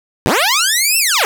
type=linear two-way sweep; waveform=10% pulse; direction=up then down; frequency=65.41 to 2731 to 370.4 Hz; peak=-3 dBFS; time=0.26-1.25 s; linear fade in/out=0 ms; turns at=0.98 s; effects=none